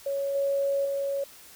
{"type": "tone with level steps", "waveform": "sine", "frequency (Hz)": 556, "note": "C#5", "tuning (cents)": 5, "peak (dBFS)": [-26, -23, -26], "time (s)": [0.06, 1.24], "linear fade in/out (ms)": 5, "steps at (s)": [0.35, 0.85], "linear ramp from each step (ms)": 2, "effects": ["white hiss -50 dBFS RMS until 1.55 s"]}